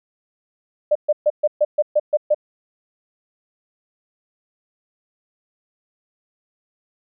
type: tone bursts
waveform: sine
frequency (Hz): 599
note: D5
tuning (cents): +34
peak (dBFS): -12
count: 9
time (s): 0.91-2.346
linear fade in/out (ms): 10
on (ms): 44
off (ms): 130
effects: none